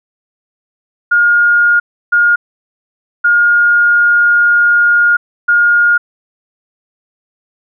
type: tone bursts at uneven times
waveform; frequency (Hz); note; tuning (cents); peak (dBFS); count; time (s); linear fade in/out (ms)
sine; 1423; F6; +32; -6; 4; 1.11-1.8 / 2.12-2.36 / 3.24-5.17 / 5.48-5.98; 10
effects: none